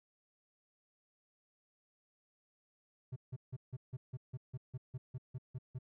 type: tone bursts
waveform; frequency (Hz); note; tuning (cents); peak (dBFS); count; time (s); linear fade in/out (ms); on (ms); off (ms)
triangle; 127.5; C3; -44; -37; 14; 3.12-5.788; 10; 42; 160
effects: none